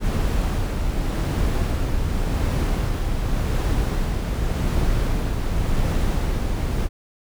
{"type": "noise with tremolo", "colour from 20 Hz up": "brown", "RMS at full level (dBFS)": -20, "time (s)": [0, 6.89], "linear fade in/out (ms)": 50, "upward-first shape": "sine", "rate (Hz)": 0.88, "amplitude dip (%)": 30, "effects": []}